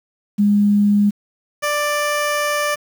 sine / 15% pulse tone pair in turn, 205.1 / 589.6 Hz, G#3 / D5, -21 / +7 cents, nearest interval octave + tritone, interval 1828 cents, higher second, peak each -11 dBFS, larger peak neither, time 0.38-1.11 / 1.62-2.76 s, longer second, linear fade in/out 20 ms, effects 7-bit

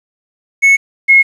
triangle / sine tone pair in turn, 2201 / 2166 Hz, C#7 / C#7, -13 / -41 cents, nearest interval unison, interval 28 cents, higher first, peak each -3 dBFS, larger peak neither, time 0.62-0.77 / 1.08-1.23 s, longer neither, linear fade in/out 20 ms, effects resampled to 24000 Hz + 7-bit

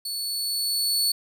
sawtooth tone with level ramp, 4435 Hz, C#8, in tune, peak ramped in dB -26 to -17 dBFS, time 0.05-1.12 s, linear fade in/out 5 ms, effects none

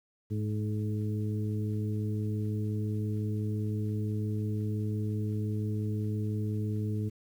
harmonic tone with a mistuned harmonic, 105.8 Hz, G#2, 33 cents sharp, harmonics 1 / 2 / 3 / 4, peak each -30 / -36 / -40 / -42 dBFS, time 0.3-7.1 s, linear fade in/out 20 ms, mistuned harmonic 4, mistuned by +17 cents, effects 10-bit

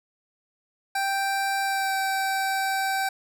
25% pulse tone with pitch glide, 784 to 774.1 Hz, G5 to G5, 0 to -22 cents, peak -20 dBFS, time 0.95-3.09 s, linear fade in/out 5 ms, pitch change -22 cents, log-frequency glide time 1.64-1.94 s, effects none

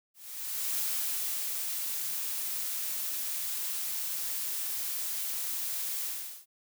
blue noise with ADSR envelope, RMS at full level -31 dBFS, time 0.14-6.46 s, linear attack 620 ms, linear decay 770 ms, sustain -3 dB, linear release 420 ms, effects none

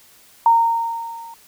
sine tone with level ramp, 922 Hz, A#5, 19 cents flat, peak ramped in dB -8 to -35 dBFS, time 0.46-1.34 s, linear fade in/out 2 ms, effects white hiss -50 dBFS RMS until 1.47 s

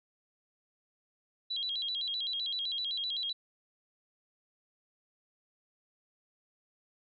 sine tone with vibrato, 3588 Hz, A7, 33 cents sharp, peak -32 dBFS, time 1.5-3.33 s, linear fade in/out 10 ms, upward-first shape square, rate 7.8 Hz, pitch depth 170 cents each way, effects none

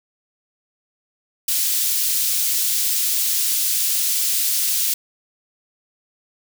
white high-pass noise, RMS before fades -20 dBFS, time 1.48-4.94 s, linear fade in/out 5 ms, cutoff 3800 Hz, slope 12 dB/octave, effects none

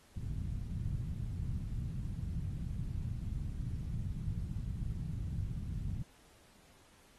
white low-pass noise, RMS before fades -38 dBFS, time 0.16-6.03 s, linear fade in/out 10 ms, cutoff 150 Hz, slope 24 dB/octave, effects pink hiss -64 dBFS RMS until 7.18 s + AAC 32 kbps

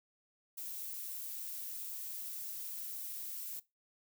violet noise, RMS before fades -43 dBFS, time 0.57-3.6 s, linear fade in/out 10 ms, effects noise-tail reverb RT60 0.2 s tail -18 dB re dry

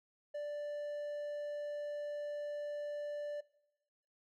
triangle tone, 587.3 Hz, D5, in tune, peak -36 dBFS, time 0.34-3.41 s, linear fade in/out 10 ms, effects noise-tail reverb RT60 0.9 s tail -20 dB re dry

